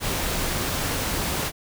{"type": "noise", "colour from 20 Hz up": "pink", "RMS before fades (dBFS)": -26, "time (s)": [0, 1.52], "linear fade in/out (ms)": 50, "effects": []}